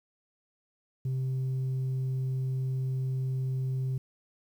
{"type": "tone", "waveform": "sine", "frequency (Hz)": 130.81, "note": "C3", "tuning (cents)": 0, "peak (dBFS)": -25, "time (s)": [1.05, 3.98], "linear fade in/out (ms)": 5, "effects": ["tanh soft clip ceiling -27 dBFS", "10-bit"]}